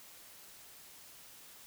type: silence
effects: white hiss -55 dBFS RMS until 1.66 s